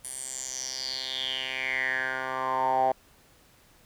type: tone with band-pass filter sweep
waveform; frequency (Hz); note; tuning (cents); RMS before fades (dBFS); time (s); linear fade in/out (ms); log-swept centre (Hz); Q
10% pulse; 130.81; C3; 0; -30; 0.04-2.92; 5; 9900 to 720; 7
effects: pink hiss -59 dBFS RMS until 3.85 s